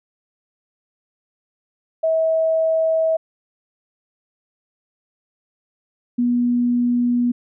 sine tone pair in turn, 645 / 242.6 Hz, E5 / B3, -38 / -31 cents, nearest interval octave + perfect fourth, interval 1693 cents, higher first, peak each -15 dBFS, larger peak neither, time 2.03-3.17 / 6.18-7.32 s, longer neither, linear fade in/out 10 ms, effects none

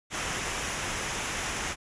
pink noise with comb filter, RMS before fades -32 dBFS, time 0.1-1.76 s, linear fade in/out 50 ms, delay 0.23 ms, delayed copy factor -0.5, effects resampled to 22050 Hz

